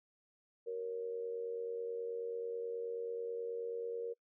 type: tone with amplitude modulation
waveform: sine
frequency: 467.3 Hz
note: A#4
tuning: 4 cents sharp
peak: -34 dBFS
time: 0.66-4.14 s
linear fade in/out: 20 ms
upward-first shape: sine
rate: 89.3 Hz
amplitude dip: 65%
effects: noise-tail reverb RT60 0.1 s tail -25 dB re dry